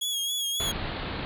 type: tone with vibrato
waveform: sawtooth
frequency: 3322 Hz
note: G#7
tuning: in tune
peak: -24 dBFS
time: 0.01-0.72 s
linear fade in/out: 10 ms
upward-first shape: sine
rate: 3.7 Hz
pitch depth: 44 cents each way
type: low-pass noise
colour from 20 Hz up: pink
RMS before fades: -33 dBFS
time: 0.6-1.25 s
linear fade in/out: 0 ms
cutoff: 4400 Hz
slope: 96 dB/octave
effects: none